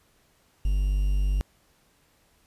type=tone with quantisation; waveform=triangle; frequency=49 Hz; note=G1; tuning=in tune; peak=-19 dBFS; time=0.65-1.41 s; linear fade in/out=0 ms; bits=8; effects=pink hiss -64 dBFS RMS until 2.46 s + resampled to 32000 Hz